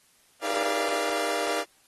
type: tone cluster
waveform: sawtooth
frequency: 311.7 / 404.8 / 478.5 / 584 / 689 Hz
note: D#4 / G#4 / A#4 / D5 / F5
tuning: +3 / -44 / +45 / -10 / -24 cents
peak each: -33 / -30 / -29 / -29 / -27 dBFS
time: 0.41-1.65 s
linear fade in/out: 50 ms
effects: white hiss -62 dBFS RMS until 1.87 s + AAC 32 kbps